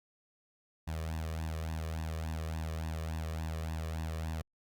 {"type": "tone with flanger", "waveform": "sawtooth", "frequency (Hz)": 80.1, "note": "E2", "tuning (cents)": -49, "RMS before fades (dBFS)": -37, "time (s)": [0.87, 4.42], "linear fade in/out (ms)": 10, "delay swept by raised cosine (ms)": [1.1, 1.74], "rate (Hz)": 3.5, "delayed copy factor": 0.7, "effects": ["Opus 48 kbps"]}